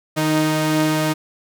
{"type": "tone pair together", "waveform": "sawtooth", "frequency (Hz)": [154.39, 311.1], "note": ["D#3", "D#4"], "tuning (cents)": [-13, 0], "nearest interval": "octave", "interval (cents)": 1213, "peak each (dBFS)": [-17, -14], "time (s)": [0.16, 1.14], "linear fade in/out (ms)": 20, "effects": []}